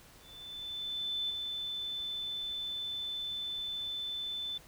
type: tone with ADSR envelope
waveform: sine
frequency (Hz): 3520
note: A7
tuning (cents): 0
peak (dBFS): -31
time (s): 0.2-4.58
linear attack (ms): 1100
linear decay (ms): 5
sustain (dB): -4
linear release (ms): 7
effects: pink hiss -57 dBFS RMS until 4.67 s